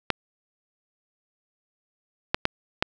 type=clicks; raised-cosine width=0.3 ms; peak=-4 dBFS; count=4; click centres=0.103 / 2.345 / 2.454 / 2.825 s; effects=none